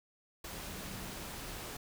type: tone in noise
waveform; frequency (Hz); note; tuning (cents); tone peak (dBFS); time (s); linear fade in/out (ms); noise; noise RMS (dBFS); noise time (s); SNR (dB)
sine; 190; F#3; +46; -51; 0.66-1.14; 5; pink; -44; 0.44-1.77; -10
effects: none